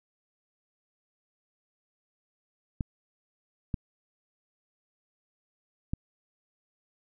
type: clicks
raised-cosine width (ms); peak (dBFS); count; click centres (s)
5; -17; 3; 2.808 / 3.742 / 5.935
effects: none